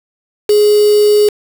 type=tone with quantisation; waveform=sine; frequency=417.6 Hz; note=G#4; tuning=10 cents sharp; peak=-6 dBFS; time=0.49-1.29 s; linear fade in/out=5 ms; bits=3; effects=none